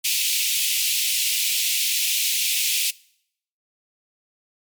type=high-pass noise; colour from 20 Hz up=pink; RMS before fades=-22 dBFS; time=0.04-2.91 s; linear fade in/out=10 ms; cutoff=2400 Hz; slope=48 dB/octave; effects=noise-tail reverb RT60 0.7 s tail -23 dB re dry + MP3 96 kbps